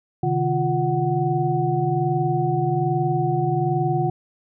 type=tone cluster; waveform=sine; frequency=132.6 / 153.8 / 351.3 / 743 Hz; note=C3 / D#3 / F4 / F#5; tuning=+23 / -20 / +10 / +7 cents; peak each=-24 dBFS; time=0.23-4.1 s; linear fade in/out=5 ms; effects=none